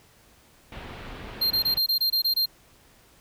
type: low-pass noise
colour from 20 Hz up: pink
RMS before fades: -40 dBFS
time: 0.72-1.78 s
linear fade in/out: 2 ms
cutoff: 3600 Hz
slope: 24 dB/octave
type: tone bursts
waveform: square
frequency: 4188 Hz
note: C8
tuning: 1 cent sharp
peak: -21 dBFS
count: 9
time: 1.41-2.459 s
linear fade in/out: 10 ms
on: 97 ms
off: 22 ms
effects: pink hiss -57 dBFS RMS until 3.2 s